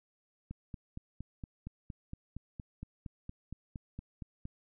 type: click train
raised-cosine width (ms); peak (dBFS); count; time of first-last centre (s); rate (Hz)
5; -29; 18; 0.51-4.454; 4.31
effects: none